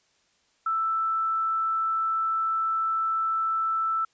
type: tone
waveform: sine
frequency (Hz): 1323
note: E6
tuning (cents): +6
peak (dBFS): -23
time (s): 0.66-4.05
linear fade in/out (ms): 5
effects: white hiss -67 dBFS RMS until 4.13 s + resampled to 16000 Hz

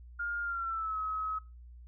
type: tone with pitch glide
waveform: sine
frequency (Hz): 1412 to 1279.9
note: F6 to D#6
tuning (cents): +19 to +49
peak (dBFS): -32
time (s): 0.19-1.39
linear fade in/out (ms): 10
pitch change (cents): -170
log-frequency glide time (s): 0.42-0.98
effects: noise-tail reverb RT60 0.3 s tail -23 dB re dry + added 60 Hz sine -48 dBFS peak until 1.87 s

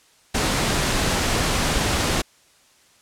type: noise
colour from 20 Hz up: pink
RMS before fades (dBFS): -21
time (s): 0.34-2.22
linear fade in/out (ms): 10
effects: white hiss -56 dBFS RMS until 3.01 s + low-pass 9000 Hz 12 dB/octave

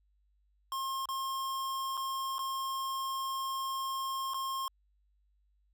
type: tone with dropouts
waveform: square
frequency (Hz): 1070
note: C6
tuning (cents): +38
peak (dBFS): -34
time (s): 0.72-4.68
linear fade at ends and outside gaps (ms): 1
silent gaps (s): 1.056-1.088 / 1.971-1.975 / 2.383-2.391 / 4.336-4.343
effects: added 50 Hz sine -68 dBFS peak until 5.73 s

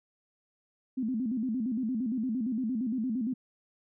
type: tone with vibrato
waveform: sine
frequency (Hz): 238.3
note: A#3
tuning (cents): +38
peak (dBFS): -28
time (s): 0.97-3.34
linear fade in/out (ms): 10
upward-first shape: square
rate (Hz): 8.7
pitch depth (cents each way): 150
effects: none

